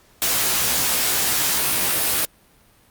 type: noise with comb filter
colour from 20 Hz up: white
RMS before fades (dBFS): -20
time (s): 0.22-2.25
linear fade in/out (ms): 0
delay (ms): 16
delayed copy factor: +0.85
effects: pink hiss -55 dBFS RMS until 2.9 s + Opus 48 kbps